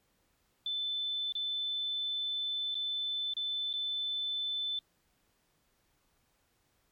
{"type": "tone with dropouts", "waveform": "sine", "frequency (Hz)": 3520, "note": "A7", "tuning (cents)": 0, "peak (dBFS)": -32, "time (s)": [0.66, 4.79], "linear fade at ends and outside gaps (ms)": 2, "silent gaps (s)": [[1.323, 1.352], [2.745, 2.752], [3.337, 3.367], [3.73, 3.737]], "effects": ["pink hiss -74 dBFS RMS until 6.91 s", "AAC 64 kbps"]}